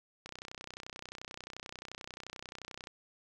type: click train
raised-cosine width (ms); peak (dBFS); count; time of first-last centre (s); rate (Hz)
0.2; -26; 83; 0.26-2.871; 31.4
effects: none